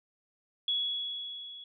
sine tone with level ramp, 3366 Hz, G#7, 23 cents sharp, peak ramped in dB -26 to -44 dBFS, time 0.68-1.64 s, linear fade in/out 2 ms, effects none

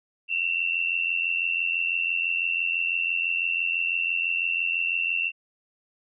sine tone pair together, 2665 / 2751 Hz, E7 / F7, +18 / -27 cents, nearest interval minor second, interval 55 cents, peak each -26 dBFS, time 0.28-5.32 s, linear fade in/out 50 ms, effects none

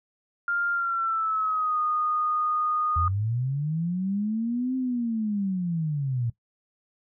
sine tone with pitch glide, 1399 to 1232.1 Hz, F6 to D#6, +3 to -17 cents, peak -23 dBFS, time 0.48-3.08 s, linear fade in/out 2 ms, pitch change -220 cents, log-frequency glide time 0.72-1.79 s
sine linear two-way sweep, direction up then down, 80 to 261.7 to 113.8 Hz, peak -24 dBFS, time 2.96-6.3 s, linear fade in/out 5 ms, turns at 4.76 s
effects noise-tail reverb RT60 0.1 s tail -18 dB re dry

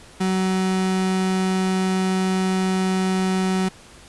35% pulse tone, 187.8 Hz, F#3, 26 cents sharp, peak -17 dBFS, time 0.2-3.69 s, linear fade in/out 10 ms, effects pink hiss -46 dBFS RMS until 4.08 s + resampled to 24000 Hz

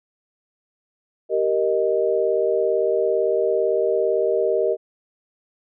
sine chord, Eb major, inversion first, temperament just, 388.9 / 466.7 / 622.3 Hz, G4 / Bb4 / Eb5, -14 / +2 / 0 cents, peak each -22 / -21 / -22 dBFS, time 1.29-4.77 s, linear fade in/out 50 ms, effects none

